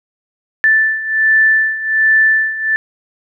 sine beating tone pair, 1760 / 1761.3 Hz, A6 / A6, 0 / +1 cents, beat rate 1.3 Hz, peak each -15 / -11 dBFS, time 0.64-2.76 s, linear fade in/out 0 ms, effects none

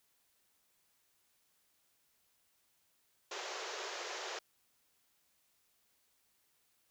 pink band-pass noise, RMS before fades -43 dBFS, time 3.31-4.39 s, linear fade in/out 5 ms, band 360 to 7100 Hz, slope 96 dB/octave, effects white hiss -75 dBFS RMS until 6.9 s

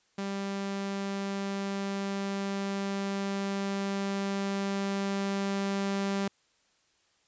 sawtooth tone with level ramp, 197.3 Hz, G3, 11 cents sharp, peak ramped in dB -28 to -24 dBFS, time 0.18-6.28 s, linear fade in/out 5 ms, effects white hiss -69 dBFS RMS until 7.27 s + resampled to 16000 Hz

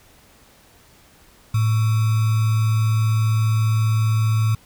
sine tone with sample-and-hold, 110 Hz, A2, in tune, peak -15 dBFS, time 1.54-4.55 s, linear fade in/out 5 ms, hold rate 1225 Hz, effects pink hiss -52 dBFS RMS until 4.65 s

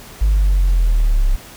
sine linear sweep, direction down, 52.5 to 32.37 Hz, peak -9 dBFS, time 0.21-1.36 s, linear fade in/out 10 ms, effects tanh soft clip ceiling -8 dBFS + pink hiss -38 dBFS RMS until 1.56 s

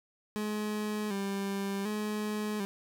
30% pulse tone with vibrato, 204.4 Hz, G#3, 27 cents flat, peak -29 dBFS, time 0.36-2.65 s, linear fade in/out 0 ms, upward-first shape square, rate 0.67 Hz, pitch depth 59 cents each way, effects none

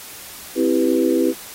sine chord, C major seventh, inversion none, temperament equal, 261.6 / 329.6 / 392 / 493.9 Hz, C4 / E4 / G4 / B4, 0 / 0 / 0 / 0 cents, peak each -20 / -18 / -21 / -22 dBFS, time 0.55-1.34 s, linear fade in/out 50 ms, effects white hiss -37 dBFS RMS until 1.54 s + AAC 48 kbps

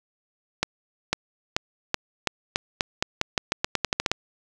accelerating click train, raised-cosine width 0.2 ms, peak -4 dBFS, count 18, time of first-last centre 0.63-4.116 s, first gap 500 ms, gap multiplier 0.87, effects none

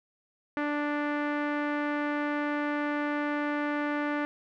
sawtooth tone with low-pass filter, 293.7 Hz, D4, in tune, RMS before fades -30 dBFS, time 0.57-4.25 s, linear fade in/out 0 ms, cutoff 1800 Hz, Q 2.1, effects none

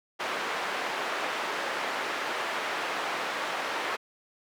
white band-pass noise, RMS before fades -32 dBFS, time 0.19-3.97 s, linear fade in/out 20 ms, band 410 to 1800 Hz, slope 12 dB/octave, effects none

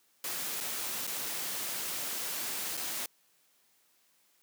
white noise with dropouts, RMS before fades -36 dBFS, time 0.24-3.06 s, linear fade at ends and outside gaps 2 ms, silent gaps 0.604-0.608 / 1.069-1.074 / 2.77-2.774 s, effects white hiss -69 dBFS RMS until 4.42 s + high-pass 150 Hz 12 dB/octave

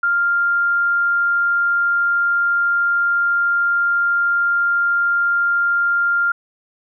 sine tone, 1396.9 Hz, F6, in tune, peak -14 dBFS, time 0.03-6.32 s, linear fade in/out 5 ms, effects none

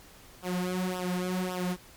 sawtooth tone with flanger, 182.1 Hz, F#3, 27 cents flat, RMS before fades -31 dBFS, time 0.42-1.77 s, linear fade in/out 50 ms, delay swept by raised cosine 0.45 to 4.45 ms, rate 1.8 Hz, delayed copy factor -0.85, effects pink hiss -53 dBFS RMS until 1.96 s + MP3 96 kbps

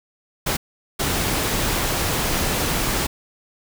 pink noise bursts at uneven times, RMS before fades -22 dBFS, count 2, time 0.46-0.57 / 0.99-3.07 s, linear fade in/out 10 ms, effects none

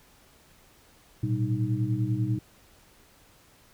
sine tone cluster, 112.2 / 122.3 / 195.5 / 310.6 Hz, A2 / B2 / G3 / D#4, +34 / -16 / -4 / -3 cents, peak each -29 / -27 / -35 / -32 dBFS, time 1.23-2.39 s, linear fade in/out 5 ms, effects pink hiss -58 dBFS RMS until 3.73 s

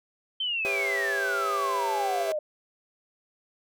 sine exponential sweep, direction down, 3134 to 594 Hz, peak -26 dBFS, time 0.4-2.39 s, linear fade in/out 5 ms
40% pulse chord, C# half-diminished seventh, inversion second, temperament just, 399.1 / 498.9 / 554.4 / 665.2 Hz, G4 / B4 / C#5 / E5, +31 / +17 / 0 / +16 cents, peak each -32 / -37 / -35 / -36 dBFS, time 0.65-2.32 s, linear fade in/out 0 ms
effects none

